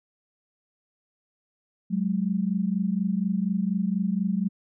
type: tone pair together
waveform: sine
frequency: 185.84 / 210 Hz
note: F#3 / G#3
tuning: +8 / +19 cents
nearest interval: major second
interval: 211 cents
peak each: -25 / -26 dBFS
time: 1.9-4.49 s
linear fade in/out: 20 ms
effects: none